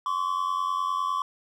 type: tone pair together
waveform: triangle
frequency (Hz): 1045 / 1134.9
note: C6 / C#6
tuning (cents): -2 / +40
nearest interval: minor second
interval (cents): 142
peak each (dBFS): -27 / -25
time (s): 0.06-1.22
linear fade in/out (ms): 2
effects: none